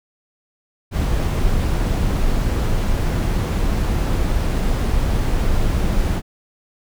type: noise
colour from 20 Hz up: brown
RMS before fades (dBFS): -18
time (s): 0.91-6.22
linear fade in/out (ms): 50
effects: none